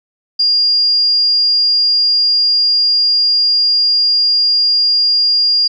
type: tone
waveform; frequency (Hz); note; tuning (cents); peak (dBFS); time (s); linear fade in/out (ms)
sine; 4820; D8; +44; -9; 0.39-5.68; 10
effects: none